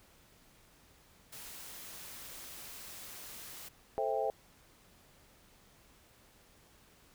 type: noise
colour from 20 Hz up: white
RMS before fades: -48 dBFS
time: 1.32-3.69 s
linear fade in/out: 10 ms
type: chord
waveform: sine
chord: A minor seventh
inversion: none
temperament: just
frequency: 440 / 528 / 660 / 792 Hz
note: A4 / C5 / E5 / G5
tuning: 0 / +16 / +2 / +18 cents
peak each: -36 dBFS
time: 3.98-4.3 s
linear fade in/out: 0 ms
effects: pink hiss -63 dBFS RMS until 7.14 s